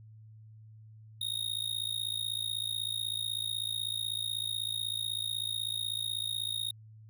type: tone with amplitude modulation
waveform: square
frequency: 3729 Hz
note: A#7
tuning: in tune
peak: -29 dBFS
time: 1.21-6.71 s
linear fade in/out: 5 ms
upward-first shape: sine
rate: 56.1 Hz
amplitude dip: 95%
effects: added 109 Hz sine -50 dBFS peak until 7.09 s